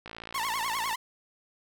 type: click train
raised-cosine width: 0.3 ms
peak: -24 dBFS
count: 50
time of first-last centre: 0.06-0.929 s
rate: 56.4 Hz
type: tone with vibrato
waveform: sawtooth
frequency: 987.8 Hz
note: B5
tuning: in tune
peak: -25 dBFS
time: 0.34-0.96 s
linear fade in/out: 10 ms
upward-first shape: sine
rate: 9.9 Hz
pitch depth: 210 cents each way
effects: none